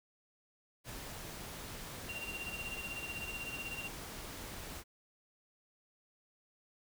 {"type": "noise", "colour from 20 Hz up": "pink", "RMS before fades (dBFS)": -46, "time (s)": [0.84, 4.84], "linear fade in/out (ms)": 50}
{"type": "tone with tremolo", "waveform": "triangle", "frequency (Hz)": 2765, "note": "F7", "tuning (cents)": -18, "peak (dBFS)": -37, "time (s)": [2.09, 3.88], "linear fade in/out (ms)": 2, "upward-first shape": "sine", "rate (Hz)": 16, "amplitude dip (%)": 70}
{"effects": []}